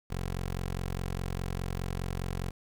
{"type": "tone", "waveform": "15% pulse", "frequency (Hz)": 44.88, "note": "F1", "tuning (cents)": 48, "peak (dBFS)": -26, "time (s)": [0.1, 2.51], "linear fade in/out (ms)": 10, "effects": ["9-bit"]}